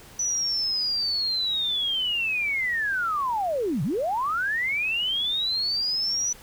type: linear two-way sweep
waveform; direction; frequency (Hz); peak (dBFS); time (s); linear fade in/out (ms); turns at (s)
sine; down then up; 5970 to 124.4 to 5970; -23; 0.19-6.33; 5; 3.83
effects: pink hiss -48 dBFS RMS until 6.42 s